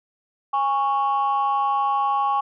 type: tone pair together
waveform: sine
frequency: 820 / 1107.7 Hz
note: G#5 / C#6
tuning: -22 / -2 cents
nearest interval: perfect fourth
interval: 520 cents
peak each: -20 dBFS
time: 0.53-2.41 s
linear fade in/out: 10 ms
effects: tanh soft clip ceiling -14 dBFS